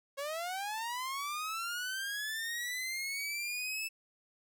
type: linear sweep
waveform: sawtooth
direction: up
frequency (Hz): 544 to 2637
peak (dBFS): -32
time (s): 0.17-3.89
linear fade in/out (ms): 20
effects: none